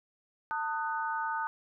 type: chord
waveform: sine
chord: D# diminished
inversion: second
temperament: just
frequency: 896 / 1244.5 / 1493.4 Hz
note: A5 / D#6 / F#6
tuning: +31 / 0 / +16 cents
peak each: -33 / -36 / -36 dBFS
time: 0.51-1.47 s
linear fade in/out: 0 ms
effects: none